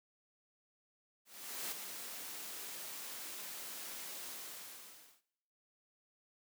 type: noise with ADSR envelope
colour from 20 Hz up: white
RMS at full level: -40 dBFS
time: 1.25-5.22 s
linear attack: 470 ms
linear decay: 3 ms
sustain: -6 dB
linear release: 920 ms
effects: noise-tail reverb RT60 0.9 s tail -21 dB re dry + high-pass 200 Hz 12 dB/octave